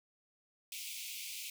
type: high-pass noise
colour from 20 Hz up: pink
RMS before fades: -44 dBFS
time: 0.72-1.5 s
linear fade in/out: 2 ms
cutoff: 2200 Hz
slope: 96 dB/octave
effects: none